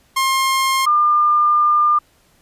sawtooth / sine tone pair in turn, 1065 / 1202 Hz, C6 / D6, +30 / +40 cents, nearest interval major second, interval 210 cents, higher second, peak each -11 dBFS, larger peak neither, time 0.16-0.86 / 0.86-1.99 s, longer second, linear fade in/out 10 ms, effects pink hiss -56 dBFS RMS until 2.41 s + resampled to 32000 Hz

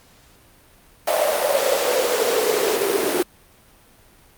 pink noise with high-pass filter sweep, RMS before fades -20 dBFS, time 1.07-3.23 s, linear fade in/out 5 ms, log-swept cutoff 630 to 370 Hz, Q 7.9, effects pink hiss -52 dBFS RMS until 4.37 s + Opus 48 kbps

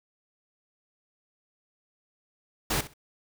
pink noise with echo, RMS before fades -27 dBFS, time 2.7-2.81 s, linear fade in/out 5 ms, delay 64 ms, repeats 2, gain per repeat -15 dB, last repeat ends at 2.938 s, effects none

